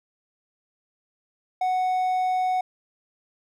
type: tone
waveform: triangle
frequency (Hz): 740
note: F#5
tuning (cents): 0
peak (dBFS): -19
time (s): 1.61-2.61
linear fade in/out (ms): 5
effects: none